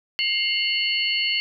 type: tone cluster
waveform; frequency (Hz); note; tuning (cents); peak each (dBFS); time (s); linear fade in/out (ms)
sine; 2121 / 2780 / 2984 / 4404; C7 / F7 / F#7 / C#8; +23 / -9 / +14 / -12; -26; 0.19-1.4; 0
effects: none